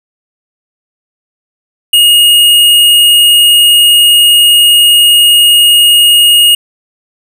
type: tone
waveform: square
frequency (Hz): 2865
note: F7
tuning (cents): +44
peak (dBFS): -3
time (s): 1.93-6.55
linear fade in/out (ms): 5
effects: none